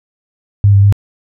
sine tone with pitch steps, 101.1 / 99.2 / 101 Hz, G#2 / G2 / G#2, -46 / +21 / -48 cents, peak -4 dBFS, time 0.64-0.925 s, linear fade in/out 0 ms, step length 95 ms, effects none

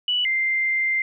sine tone pair in turn, 2957 / 2091 Hz, F#7 / C7, -2 / -2 cents, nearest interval tritone, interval 600 cents, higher first, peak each -19 dBFS, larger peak neither, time 0.08-0.25 / 0.25-1.02 s, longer second, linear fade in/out 2 ms, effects none

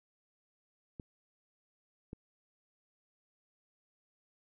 clicks, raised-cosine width 3 ms, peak -30 dBFS, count 2, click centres 0.998 / 2.131 s, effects none

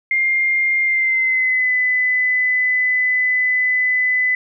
sine tone with pitch glide, 2113 to 2006 Hz, C7 to B6, +16 to +26 cents, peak -14 dBFS, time 0.11-4.35 s, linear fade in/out 2 ms, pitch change -90 cents, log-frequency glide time 0.82-1.72 s, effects none

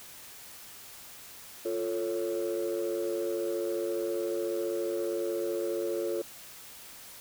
sine chord, F augmented, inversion none, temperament equal with one note detuned, 349.2 / 444.6 / 554.4 Hz, F4 / A4 / C#5, 0 / +18 / 0 cents, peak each -31 / -32 / -33 dBFS, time 1.65-6.22 s, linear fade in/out 5 ms, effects tanh soft clip ceiling -24 dBFS + white hiss -48 dBFS RMS until 7.2 s

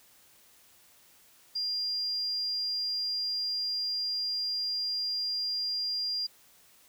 sine tone, 4800 Hz, D8, 37 cents sharp, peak -29 dBFS, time 1.55-6.27 s, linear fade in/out 10 ms, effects white hiss -60 dBFS RMS until 6.88 s

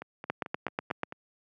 two click trains, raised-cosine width 0.5 ms, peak -14 / -24 dBFS, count 7 / 6, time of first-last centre 0.3-1.033 / 0.02-1.124 s, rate 8.18 / 4.53 Hz, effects high-pass 150 Hz 12 dB/octave

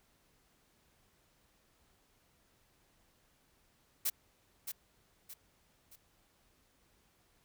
blue noise with echo, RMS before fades -32 dBFS, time 4.05-4.1 s, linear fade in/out 10 ms, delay 620 ms, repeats 3, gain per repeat -8 dB, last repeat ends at 5.96 s, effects pink hiss -71 dBFS RMS until 7.44 s

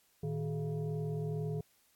sine tone with frequency modulation, 155.56 Hz, D#3, in tune, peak -33 dBFS, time 0.23-1.61 s, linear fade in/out 5 ms, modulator 269 Hz, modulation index 0.99, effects white hiss -70 dBFS RMS until 1.95 s + AAC 64 kbps

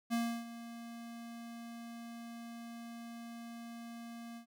square tone with ADSR envelope, 233.1 Hz, A#3, in tune, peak -31 dBFS, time 0.1-4.46 s, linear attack 33 ms, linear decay 310 ms, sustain -15 dB, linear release 94 ms, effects none

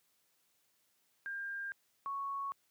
sine tone pair in turn, 1600 / 1108.5 Hz, G6 / C#6, +35 / 0 cents, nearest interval tritone, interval 635 cents, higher first, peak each -38 / -36 dBFS, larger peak second, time 1.26-1.72 / 2.06-2.52 s, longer neither, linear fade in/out 0 ms, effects white hiss -75 dBFS RMS until 2.7 s + high-pass 80 Hz 12 dB/octave

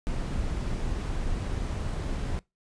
brown noise, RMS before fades -30 dBFS, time 0.07-2.39 s, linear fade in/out 0 ms, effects noise-tail reverb RT60 0.2 s tail -22 dB re dry + resampled to 22050 Hz

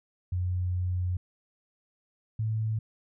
sine tone pair in turn, 90.3 / 109.83 Hz, F#2 / A2, -42 / -3 cents, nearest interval minor third, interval 339 cents, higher second, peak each -26 dBFS, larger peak neither, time 0.32-1.17 / 2.39-2.79 s, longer first, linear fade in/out 5 ms, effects none

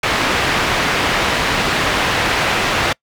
white low-pass noise, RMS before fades -17 dBFS, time 0.03-2.93 s, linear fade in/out 5 ms, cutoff 2400 Hz, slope 12 dB/octave, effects noise-tail reverb RT60 0.1 s tail -26 dB re dry

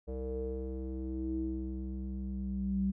square tone with low-pass filter sweep, 64.9 Hz, C2, 13 cents flat, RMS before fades -36 dBFS, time 0.07-2.92 s, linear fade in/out 20 ms, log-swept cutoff 510 to 190 Hz, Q 9.3, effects none

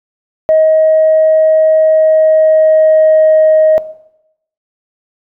sine tone with pitch glide, 631 to 626.6 Hz, D#5 to D#5, +24 to +12 cents, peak -4 dBFS, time 0.49-3.78 s, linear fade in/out 0 ms, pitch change -12 cents, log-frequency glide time 1.75-3.57 s, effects noise-tail reverb RT60 0.8 s tail -17 dB re dry + tanh soft clip ceiling -1 dBFS

